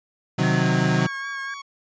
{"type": "chord", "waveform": "35% pulse", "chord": "C diminished", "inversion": "none", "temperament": "equal", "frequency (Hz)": [130.81, 155.56, 185], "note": ["C3", "Eb3", "Gb3"], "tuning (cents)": [0, 0, 0], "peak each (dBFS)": -21, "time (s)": [0.38, 1.07], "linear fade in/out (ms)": 10}
{"type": "tone with pitch glide", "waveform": "sine", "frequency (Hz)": [1700, 1625.1], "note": ["G#6", "G#6"], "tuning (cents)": [40, -38], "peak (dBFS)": -29, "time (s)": [0.43, 1.54], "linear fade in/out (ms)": 2, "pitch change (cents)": -78, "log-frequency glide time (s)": [0.58, 0.65]}
{"type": "tone with vibrato", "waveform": "sawtooth", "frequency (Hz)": 1108.7, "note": "C#6", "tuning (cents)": 0, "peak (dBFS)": -30, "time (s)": [0.98, 1.62], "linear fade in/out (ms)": 10, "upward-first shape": "sine", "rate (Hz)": 4, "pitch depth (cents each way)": 30}
{"effects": ["resampled to 16000 Hz"]}